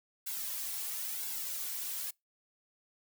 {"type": "noise with flanger", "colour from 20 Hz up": "blue", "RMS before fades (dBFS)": -38, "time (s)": [0.26, 2.11], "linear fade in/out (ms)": 10, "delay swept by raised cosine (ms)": [1.6, 3.3], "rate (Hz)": 1, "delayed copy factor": -1, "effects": ["noise-tail reverb RT60 0.2 s tail -26 dB re dry"]}